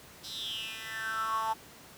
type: tone with high-pass filter sweep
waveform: 10% pulse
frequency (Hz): 221.9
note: A3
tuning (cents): +15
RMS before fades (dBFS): -35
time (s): 0.23-1.54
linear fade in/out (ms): 20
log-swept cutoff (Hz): 4500 to 870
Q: 8.8
effects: pink hiss -52 dBFS RMS until 1.97 s + high-pass 80 Hz 12 dB/octave